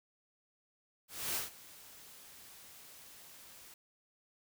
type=noise with ADSR envelope; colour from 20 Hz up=white; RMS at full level=-35 dBFS; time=1.08-3.74 s; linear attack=270 ms; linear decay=150 ms; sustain=-20 dB; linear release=3 ms; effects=none